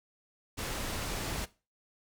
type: low-pass noise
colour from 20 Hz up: pink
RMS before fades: -36 dBFS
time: 0.57-1.46 s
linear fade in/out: 20 ms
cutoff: 12000 Hz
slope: 12 dB/octave
effects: noise-tail reverb RT60 0.3 s tail -18 dB re dry